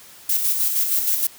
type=noise with tremolo; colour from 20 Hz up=violet; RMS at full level=-19 dBFS; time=0.29-1.27 s; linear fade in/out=5 ms; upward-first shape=square; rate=6.4 Hz; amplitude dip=40%; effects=white hiss -45 dBFS RMS until 1.38 s